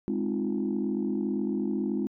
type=chord; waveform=sine; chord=F minor seventh; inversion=first; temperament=equal; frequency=207.7 / 261.6 / 311.1 / 349.2 Hz; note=Ab3 / C4 / Eb4 / F4; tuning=0 / 0 / 0 / 0 cents; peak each=-29 / -31 / -33 / -32 dBFS; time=0.08-2.07 s; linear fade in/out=0 ms; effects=tanh soft clip ceiling -19 dBFS